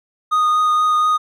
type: tone with vibrato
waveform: triangle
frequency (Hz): 1237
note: D#6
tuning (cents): -10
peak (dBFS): -11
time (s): 0.31-1.18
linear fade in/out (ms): 20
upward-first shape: triangle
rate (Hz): 4.2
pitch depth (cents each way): 12
effects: none